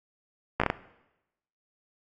slowing click train, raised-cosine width 0.5 ms, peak -8 dBFS, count 5, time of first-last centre 0.6-0.701 s, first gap 15 ms, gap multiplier 1.36, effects noise-tail reverb RT60 0.9 s tail -18 dB re dry + AAC 32 kbps

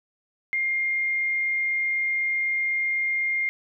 sine tone, 2118 Hz, C7, 21 cents sharp, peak -22 dBFS, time 0.53-3.49 s, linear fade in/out 0 ms, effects none

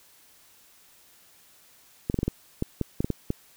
clicks, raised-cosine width 3 ms, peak -12 dBFS, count 11, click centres 2.099 / 2.143 / 2.189 / 2.231 / 2.28 / 2.624 / 2.813 / 3.005 / 3.045 / 3.103 / 3.304 s, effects white hiss -57 dBFS RMS until 3.56 s

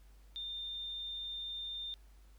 sine tone, 3612 Hz, A7, 45 cents sharp, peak -39 dBFS, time 0.36-1.94 s, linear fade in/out 0 ms, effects added 50 Hz sine -56 dBFS peak until 2.38 s + pink hiss -70 dBFS RMS until 2.38 s

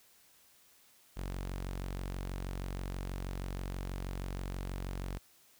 sawtooth tone, 46.25 Hz, F#1, in tune, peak -33 dBFS, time 1.16-5.19 s, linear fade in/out 20 ms, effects white hiss -64 dBFS RMS until 5.59 s

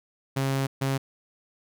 sawtooth tone bursts at uneven times, 135.5 Hz, C#3, 39 cents flat, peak -20 dBFS, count 2, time 0.36-0.67 / 0.81-0.98 s, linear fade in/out 10 ms, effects none

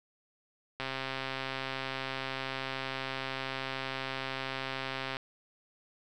click train, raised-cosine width 0.3 ms, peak -19 dBFS, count 582, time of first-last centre 0.8-5.168 s, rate 133 Hz, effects none

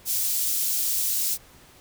white high-pass noise, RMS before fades -25 dBFS, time 0.05-1.38 s, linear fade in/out 50 ms, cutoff 5400 Hz, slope 12 dB/octave, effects pink hiss -52 dBFS RMS until 1.8 s

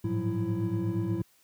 triangle tone cluster, 104.5 / 112.9 / 175.2 / 188.1 / 332.8 Hz, G#2 / A2 / F3 / F#3 / E4, +11 / +45 / +6 / +29 / +17 cents, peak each -31 / -30 / -34 / -34 / -30 dBFS, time 0.04-1.22 s, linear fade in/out 5 ms, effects white hiss -64 dBFS RMS until 1.43 s + high-pass 60 Hz 12 dB/octave

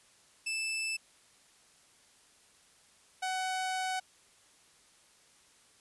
sawtooth tone pair in turn, 2637 / 748.8 Hz, E7 / F#5, 0 / +20 cents, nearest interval octave + minor seventh, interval 2180 cents, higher first, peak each -29 / -28 dBFS, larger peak second, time 0.46-0.97 / 3.22-4 s, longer second, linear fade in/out 10 ms, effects white hiss -63 dBFS RMS until 5.8 s + resampled to 24000 Hz

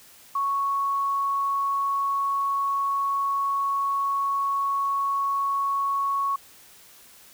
sine tone, 1108.7 Hz, C#6, in tune, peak -22 dBFS, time 0.35-6.36 s, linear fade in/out 5 ms, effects white hiss -51 dBFS RMS until 7.33 s

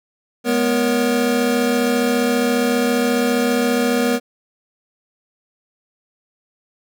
square tone cluster, 210.9 / 245.7 / 473.2 / 560 Hz, G#3 / B3 / A#4 / C#5, +27 / -9 / +26 / +18 cents, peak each -26 / -19 / -21 / -26 dBFS, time 0.44-4.2 s, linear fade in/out 50 ms, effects none

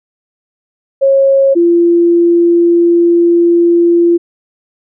sine tone pair in turn, 545 / 342.7 Hz, C#5 / F4, -29 / -33 cents, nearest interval minor sixth, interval 804 cents, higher first, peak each -5 / -5 dBFS, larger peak neither, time 1.01-1.55 / 1.55-4.18 s, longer second, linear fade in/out 20 ms, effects none

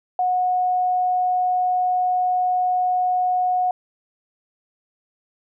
sine tone, 730 Hz, F#5, 24 cents flat, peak -17 dBFS, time 0.19-3.71 s, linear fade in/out 2 ms, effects none

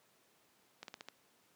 slowing click train, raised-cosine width 0.2 ms, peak -28 dBFS, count 5, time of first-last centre 0.83-1.086 s, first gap 52 ms, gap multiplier 1.14, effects pink hiss -70 dBFS RMS until 1.55 s + high-pass 200 Hz 12 dB/octave

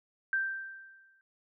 sine tone with exponential decay, 1568 Hz, G6, in tune, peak -25 dBFS, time 0.33-1.21 s, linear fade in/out 1 ms, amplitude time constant 190 ms, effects none

